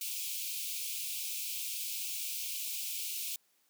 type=high-pass noise; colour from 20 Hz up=white; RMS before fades=-38 dBFS; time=0.01-3.36 s; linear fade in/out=2 ms; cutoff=2300 Hz; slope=96 dB/octave; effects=white hiss -72 dBFS RMS until 3.69 s + high-pass 150 Hz 12 dB/octave